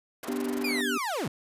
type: band-pass noise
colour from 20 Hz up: white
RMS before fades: -41 dBFS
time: 0.23-0.81 s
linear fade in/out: 0 ms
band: 270 to 1200 Hz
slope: 12 dB/octave
type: noise bursts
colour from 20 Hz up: white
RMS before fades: -41 dBFS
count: 10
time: 0.23-0.629 s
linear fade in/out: 5 ms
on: 21 ms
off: 21 ms
type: chord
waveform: sine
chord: G major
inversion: first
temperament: equal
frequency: 246.9 / 293.7 / 392 Hz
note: B3 / D4 / G4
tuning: 0 / 0 / 0 cents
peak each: -31 / -34 / -33 dBFS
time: 0.28-0.98 s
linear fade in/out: 5 ms
type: linear sweep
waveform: 30% pulse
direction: down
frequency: 2489 to 103.83 Hz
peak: -26 dBFS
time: 0.64-1.28 s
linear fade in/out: 5 ms
effects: resampled to 32000 Hz